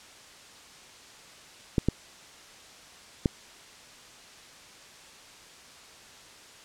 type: clicks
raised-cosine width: 3 ms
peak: -9 dBFS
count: 3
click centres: 1.782 / 1.886 / 3.258 s
effects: white hiss -50 dBFS RMS until 6.64 s + low-pass 7000 Hz 12 dB/octave